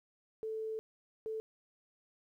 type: tone bursts at uneven times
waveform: sine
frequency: 440 Hz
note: A4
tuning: in tune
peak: -36 dBFS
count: 2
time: 0.43-0.79 / 1.26-1.4 s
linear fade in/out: 0 ms
effects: 12-bit